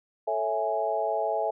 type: chord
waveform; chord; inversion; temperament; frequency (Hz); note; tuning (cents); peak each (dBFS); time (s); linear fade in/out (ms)
sine; A major seventh; none; equal; 440 / 554.4 / 659.3 / 830.6; A4 / C#5 / E5 / G#5; 0 / 0 / 0 / 0; -32 / -33 / -28 / -30; 0.27-1.51; 10
effects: none